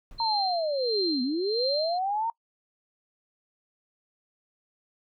brown noise with exponential decay, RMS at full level -43 dBFS, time 0.11-0.47 s, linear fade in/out 1 ms, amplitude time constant 77 ms
sine tone with tremolo, 4153 Hz, C8, 14 cents flat, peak -26 dBFS, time 0.18-1.99 s, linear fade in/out 20 ms, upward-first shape sine, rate 1.5 Hz, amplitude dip 80%
sine linear two-way sweep, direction down then up, 932.3 to 241.3 to 932.3 Hz, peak -25 dBFS, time 0.2-2.3 s, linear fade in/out 2 ms, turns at 1.22 s
effects noise-tail reverb RT60 0.1 s tail -25 dB re dry

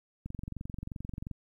click train, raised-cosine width 5 ms, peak -26 dBFS, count 25, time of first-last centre 0.26-1.313 s, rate 22.8 Hz, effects 11-bit

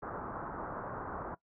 white low-pass noise, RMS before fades -41 dBFS, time 0.02-1.35 s, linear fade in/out 10 ms, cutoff 1400 Hz, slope 48 dB/octave, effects noise-tail reverb RT60 0.1 s tail -19 dB re dry

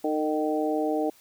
harmonic tone with a mistuned harmonic, 154 Hz, D#3, 17 cents flat, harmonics 2 / 3 / 4 / 5, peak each -27 / -29 / -30 / -31 dBFS, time 0.04-1.1 s, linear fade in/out 5 ms, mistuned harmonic 3, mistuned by -26 cents, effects white hiss -57 dBFS RMS until 1.2 s

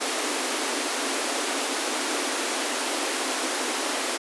pink high-pass noise, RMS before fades -27 dBFS, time 0-4.18 s, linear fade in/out 20 ms, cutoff 250 Hz, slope 96 dB/octave, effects resampled to 24000 Hz

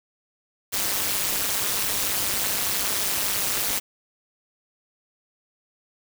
white noise with amplitude modulation, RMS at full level -21 dBFS, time 0.72-3.8 s, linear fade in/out 20 ms, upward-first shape sine, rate 204 Hz, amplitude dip 95%, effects none

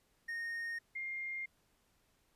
triangle / sine tone pair in turn, 1850 / 2117 Hz, A#6 / C7, -14 / +20 cents, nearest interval major second, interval 234 cents, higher second, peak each -36 / -38 dBFS, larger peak first, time 0.28-0.79 / 0.95-1.46 s, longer neither, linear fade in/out 10 ms, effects pink hiss -74 dBFS RMS until 2.35 s + resampled to 32000 Hz

